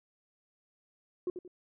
sine tone with echo, 360 Hz, F#4, 47 cents flat, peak -28 dBFS, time 1.27-1.3 s, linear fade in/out 2 ms, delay 89 ms, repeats 2, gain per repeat -9 dB, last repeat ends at 1.478 s, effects tanh soft clip ceiling -27 dBFS

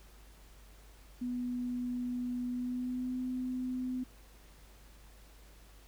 sine tone with pitch glide, 246.5 to 253.7 Hz, B3 to B3, -3 to +47 cents, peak -33 dBFS, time 1.21-4.04 s, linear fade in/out 10 ms, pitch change +50 cents, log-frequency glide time 2.5-3.19 s, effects added 50 Hz sine -55 dBFS peak until 5.87 s + pink hiss -61 dBFS RMS until 5.87 s

